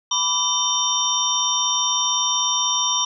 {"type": "tone cluster", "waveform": "sine", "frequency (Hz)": [992, 1157, 3076, 3623, 5680], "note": ["B5", "D6", "G7", "A7", "F8"], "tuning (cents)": [7, -26, -33, 50, 28], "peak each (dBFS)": [-25, -30, -25, -23, -23], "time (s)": [0.11, 3.05], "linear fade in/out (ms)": 5, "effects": []}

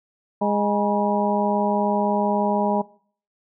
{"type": "harmonic tone with a mistuned harmonic", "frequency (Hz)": 206, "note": "G#3", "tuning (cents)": -14, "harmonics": [1, 2, 3, 4, 5], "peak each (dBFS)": [-23, -27, -24, -25, -26], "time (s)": [0.41, 2.82], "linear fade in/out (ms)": 10, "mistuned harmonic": 5, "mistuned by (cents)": -110, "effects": ["noise-tail reverb RT60 0.5 s tail -21 dB re dry"]}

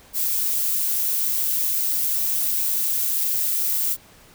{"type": "noise with amplitude modulation", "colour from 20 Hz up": "violet", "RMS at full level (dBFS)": -21, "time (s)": [0.13, 3.97], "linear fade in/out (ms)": 50, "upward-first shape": "sine", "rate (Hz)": 155, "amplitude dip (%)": 30, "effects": ["pink hiss -50 dBFS RMS until 4.34 s"]}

